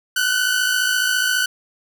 sawtooth tone pair together, 1461 / 1515.6 Hz, F#6 / F#6, -22 / +41 cents, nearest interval minor second, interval 63 cents, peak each -18 / -15 dBFS, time 0.16-1.46 s, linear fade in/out 5 ms, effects none

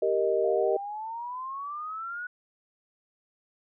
sine chord, Eb major, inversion first, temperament equal, 392 / 466.2 / 622.3 Hz, G4 / Bb4 / Eb5, 0 / 0 / 0 cents, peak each -27 dBFS, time 0.02-0.77 s, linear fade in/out 5 ms
sine exponential sweep, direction up, 683 to 1480 Hz, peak -33 dBFS, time 0.44-2.27 s, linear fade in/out 5 ms
effects none

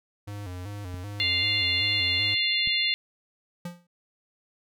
square tone with vibrato, 96.2 Hz, G2, 32 cents flat, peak -35 dBFS, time 0.27-2.35 s, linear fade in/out 10 ms, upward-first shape square, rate 2.6 Hz, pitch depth 110 cents each way
clicks, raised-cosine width 5 ms, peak -28 dBFS, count 2, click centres 0.942 / 2.674 s
harmonic tone, 698.5 Hz, F5, in tune, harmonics 3 / 4 / 5 / 6, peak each -28 / -28 / -28 / -28 dBFS, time 1.2-2.94 s, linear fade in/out 0 ms
square tone with exponential decay, 174.61 Hz, F3, in tune, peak -31 dBFS, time 3.65-3.87 s, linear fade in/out 5 ms, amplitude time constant 47 ms
effects none

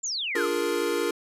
sine exponential sweep, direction down, 7490 to 1176 Hz, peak -27 dBFS, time 0.03-0.47 s, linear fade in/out 10 ms
square chord, Bb dominant seventh, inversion first, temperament equal, 293.7 / 349.2 / 415.3 / 466.2 Hz, D4 / F4 / Ab4 / Bb4, 0 / 0 / 0 / 0 cents, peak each -34 / -30 / -31 / -29 dBFS, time 0.35-1.11 s, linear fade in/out 5 ms
effects resampled to 32000 Hz

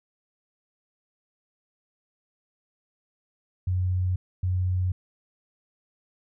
sine tone pair in turn, 91.5 / 91.5 Hz, F#2 / F#2, -19 / -19 cents, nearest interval unison, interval 0 cents, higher neither, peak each -22 dBFS, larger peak neither, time 3.67-4.16 / 4.43-4.92 s, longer neither, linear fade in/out 5 ms, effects none

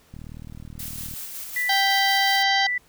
click train, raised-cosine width 5 ms, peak -27 dBFS, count 40, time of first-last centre 0.14-1.137 s, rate 39.1 Hz
blue noise with tremolo, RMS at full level -34 dBFS, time 0.79-2.43 s, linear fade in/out 5 ms, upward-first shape square, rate 5.4 Hz, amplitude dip 25%
sine tone, 1975.5 Hz, B6, in tune, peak -22 dBFS, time 1.56-2.78 s, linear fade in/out 5 ms
harmonic tone, 784 Hz, G5, in tune, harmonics 1 / 2 / 4 / 5 / 6 / 7 / 8, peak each -22 / -31 / -26 / -29 / -28 / -36 / -40 dBFS, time 1.69-2.67 s, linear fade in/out 5 ms
effects pink hiss -57 dBFS RMS until 2.88 s

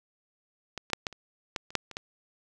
clicks, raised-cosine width 0.2 ms, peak -18 / -23 / -6 / -13 / -28 / -13 / -30 / -6 / -25 / -17 dBFS, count 10, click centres 0.777 / 0.901 / 0.933 / 1.068 / 1.127 / 1.562 / 1.705 / 1.753 / 1.913 / 1.969 s, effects none

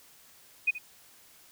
sine tone with echo, 2489 Hz, D#7, in tune, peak -21 dBFS, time 0.67-0.71 s, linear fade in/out 10 ms, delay 76 ms, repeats 1, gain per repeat -14 dB, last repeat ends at 0.786 s, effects white hiss -57 dBFS RMS until 1.51 s

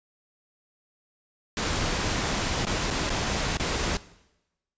pink noise with dropouts, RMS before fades -27 dBFS, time 1.57-3.97 s, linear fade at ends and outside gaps 1 ms, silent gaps 2.651-2.668 / 2.904-2.909 / 3.096-3.102 / 3.571-3.598 s, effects noise-tail reverb RT60 0.9 s tail -18 dB re dry + resampled to 16000 Hz

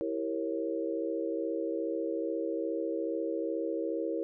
sine chord, E diminished seventh, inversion none, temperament equal with one note detuned, 329.6 / 392 / 466.2 / 546.1 Hz, E4 / G4 / Bb4 / Db5, 0 / 0 / 0 / -26 cents, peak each -34 / -39 / -35 / -37 dBFS, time 0.01-4.23 s, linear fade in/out 0 ms, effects none

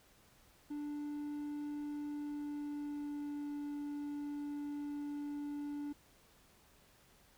triangle tone with pitch glide, 293.7 to 290.7 Hz, D4 to D4, 0 to -18 cents, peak -37 dBFS, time 0.7-5.93 s, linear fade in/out 10 ms, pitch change -18 cents, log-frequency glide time 2.05-3.55 s, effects pink hiss -66 dBFS RMS until 7.37 s

